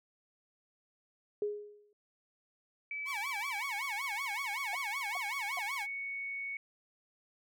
sine tone with exponential decay, 415.3 Hz, G#4, in tune, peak -28 dBFS, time 1.42-1.93 s, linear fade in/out 2 ms, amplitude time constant 110 ms
sine tone with pitch glide, 2300 to 2222 Hz, D7 to C#7, -37 to +4 cents, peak -36 dBFS, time 2.91-6.57 s, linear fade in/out 2 ms, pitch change -59 cents, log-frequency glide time 3.53-3.67 s
sawtooth tone with vibrato, 952 Hz, A#5, 36 cents sharp, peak -34 dBFS, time 3.05-5.87 s, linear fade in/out 50 ms, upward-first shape sine, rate 5.3 Hz, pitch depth 300 cents each way
sine tone bursts, 726 Hz, F#5, 33 cents flat, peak -36 dBFS, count 3, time 4.73-5.59 s, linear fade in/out 2 ms, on 20 ms, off 400 ms
effects MP3 96 kbps

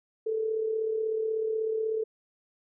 sine tone with amplitude modulation, 440.4 Hz, A4, 2 cents sharp, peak -24 dBFS, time 0.26-2.04 s, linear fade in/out 10 ms, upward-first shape sine, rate 36.3 Hz, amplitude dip 50%, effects none

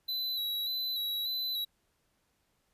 square tone with vibrato, 3951 Hz, B7, in tune, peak -32 dBFS, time 0.08-1.65 s, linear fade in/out 10 ms, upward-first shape square, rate 1.7 Hz, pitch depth 28 cents each way, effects pink hiss -75 dBFS RMS until 2.73 s + resampled to 32000 Hz

